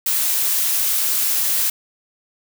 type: noise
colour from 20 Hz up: blue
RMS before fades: -19 dBFS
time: 0.06-1.7 s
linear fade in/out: 5 ms
effects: none